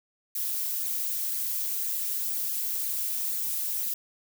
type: noise with flanger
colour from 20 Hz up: violet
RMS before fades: -30 dBFS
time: 0.35-3.94 s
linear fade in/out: 5 ms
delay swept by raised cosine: 0.45 to 5.55 ms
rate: 2 Hz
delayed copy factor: +0.55
effects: none